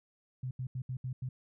sine tone bursts at uneven times, 128.1 Hz, C3, 36 cents flat, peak -34 dBFS, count 6, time 0.43-0.51 / 0.59-0.67 / 0.75-0.82 / 0.89-0.97 / 1.04-1.13 / 1.22-1.29 s, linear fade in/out 5 ms, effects none

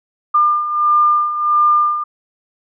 sine beating tone pair, 1200 / 1201.5 Hz, D6 / D6, +37 / +39 cents, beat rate 1.5 Hz, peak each -18 / -12 dBFS, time 0.34-2.04 s, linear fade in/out 10 ms, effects none

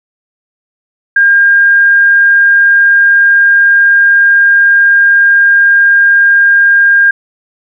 sine tone, 1609 Hz, G6, 45 cents sharp, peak -3 dBFS, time 1.16-7.11 s, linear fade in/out 5 ms, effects none

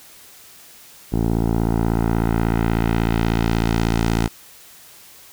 10% pulse tone with low-pass filter sweep, 56.4 Hz, A1, 44 cents sharp, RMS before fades -19 dBFS, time 1.12-4.28 s, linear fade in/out 10 ms, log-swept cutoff 540 to 9800 Hz, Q 0.82, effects white hiss -45 dBFS RMS until 5.32 s

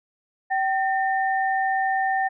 sine tone pair together, 770 / 1814.5 Hz, G5 / A#6, -31 / -47 cents, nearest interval octave + minor third, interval 1484 cents, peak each -21 / -26 dBFS, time 0.5-2.29 s, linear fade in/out 20 ms, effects none

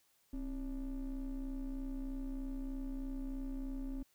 triangle ring-modulated tone, 149.6 Hz, D3, 32 cents sharp, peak -33 dBFS, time 0.33-4.03 s, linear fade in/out 5 ms, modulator 118 Hz, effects white hiss -73 dBFS RMS until 4.14 s

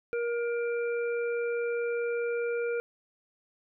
harmonic tone, 472.4 Hz, A#4, 23 cents sharp, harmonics 1 / 3 / 5, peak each -28 / -38 / -42 dBFS, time 0.13-2.8 s, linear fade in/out 0 ms, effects none

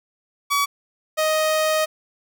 sawtooth tone pair in turn, 1137 / 624.6 Hz, C#6 / D#5, +44 / +7 cents, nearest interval minor seventh, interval 1037 cents, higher first, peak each -14 dBFS, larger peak neither, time 0.5-0.66 / 1.17-1.86 s, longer second, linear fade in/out 20 ms, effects none

